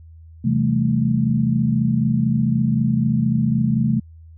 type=chord; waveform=sine; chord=A minor seventh; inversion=first; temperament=equal; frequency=130.81 / 164.81 / 196 / 220 Hz; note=C3 / E3 / G3 / A3; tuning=0 / 0 / 0 / 0 cents; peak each=-20 / -23 / -25 / -19 dBFS; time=0.44-4 s; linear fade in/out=10 ms; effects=added 81 Hz sine -40 dBFS peak until 4.37 s